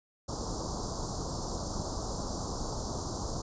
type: band-stop noise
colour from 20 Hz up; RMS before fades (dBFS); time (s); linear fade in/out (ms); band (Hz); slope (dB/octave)
pink; -35; 0.28-3.42; 10; 1200 to 4500; 48
effects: resampled to 16000 Hz